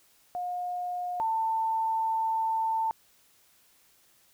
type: tone pair in turn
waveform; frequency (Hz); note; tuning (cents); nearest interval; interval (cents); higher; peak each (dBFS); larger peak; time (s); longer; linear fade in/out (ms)
sine; 716 / 893; F5 / A5; +43 / +25; major third; 382; second; -30 / -25; second; 0.35-1.2 / 1.2-2.91; second; 0
effects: white hiss -63 dBFS RMS until 4.33 s